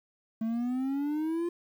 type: exponential sweep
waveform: triangle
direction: up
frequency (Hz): 220 to 349.2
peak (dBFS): -26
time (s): 0.41-1.49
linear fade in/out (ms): 5
effects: 10-bit